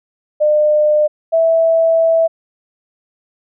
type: tone pair in turn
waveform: sine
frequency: 603 / 655.9 Hz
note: D5 / E5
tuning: +46 / -9 cents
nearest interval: minor second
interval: 145 cents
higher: second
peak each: -9 dBFS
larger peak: neither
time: 0.4-1.08 / 1.32-2.28 s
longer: second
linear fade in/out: 20 ms
effects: none